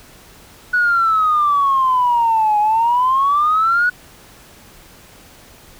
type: exponential two-way sweep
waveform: sine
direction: down then up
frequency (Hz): 1480 to 830.6 to 1480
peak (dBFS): -11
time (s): 0.73-3.9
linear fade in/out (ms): 10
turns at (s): 2.59
effects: tanh soft clip ceiling -7 dBFS + pink hiss -44 dBFS RMS until 5.79 s